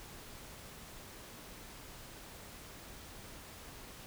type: silence
effects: pink hiss -51 dBFS RMS until 4.06 s